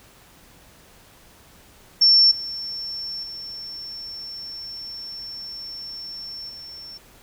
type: tone with level steps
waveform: sine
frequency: 5420 Hz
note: E8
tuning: 47 cents sharp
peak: -11 / -28 / -32 / -36 dBFS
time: 2.01-6.98 s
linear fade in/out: 10 ms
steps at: 2.31 / 3.23 / 6.49 s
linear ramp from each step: 5 ms
effects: pink hiss -51 dBFS RMS until 7.22 s